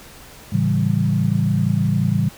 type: chord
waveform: sine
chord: A dominant seventh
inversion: none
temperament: equal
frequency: 110 / 138.59 / 164.81 / 196 Hz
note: A2 / C#3 / E3 / G3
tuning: 0 / 0 / 0 / 0 cents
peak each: -21 dBFS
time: 0.52-2.29 s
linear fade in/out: 10 ms
effects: pink hiss -42 dBFS RMS until 2.37 s